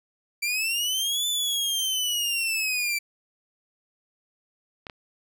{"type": "linear two-way sweep", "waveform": "sawtooth", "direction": "up then down", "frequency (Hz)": [2325, 3520, 2325], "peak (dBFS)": -21, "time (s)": [0.42, 2.99], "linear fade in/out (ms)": 10, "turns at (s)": 1.27}
{"type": "clicks", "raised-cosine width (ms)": 0.3, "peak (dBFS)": -22, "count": 2, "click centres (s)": [4.868, 4.898]}
{"effects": []}